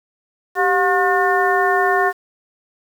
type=harmonic tone with a mistuned harmonic; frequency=360.5 Hz; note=F#4; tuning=45 cents flat; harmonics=1 / 2 / 3 / 4 / 5; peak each=-19 / -18 / -21 / -24 / -20 dBFS; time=0.55-2.13 s; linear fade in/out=50 ms; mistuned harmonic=1; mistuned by=+140 cents; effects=7-bit